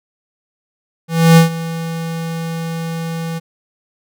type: tone with ADSR envelope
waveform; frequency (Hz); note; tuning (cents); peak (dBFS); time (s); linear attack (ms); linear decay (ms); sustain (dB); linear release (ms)
square; 164.81; E3; 0; -4; 1.08-3.4; 290; 120; -17; 25
effects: none